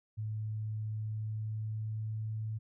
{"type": "tone with pitch glide", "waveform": "sine", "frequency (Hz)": [108.1, 109.36], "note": ["A2", "A2"], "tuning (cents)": [-30, -10], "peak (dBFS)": -34, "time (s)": [0.17, 2.59], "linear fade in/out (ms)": 20, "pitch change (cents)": 20, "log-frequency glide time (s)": [0.89, 2.39], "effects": []}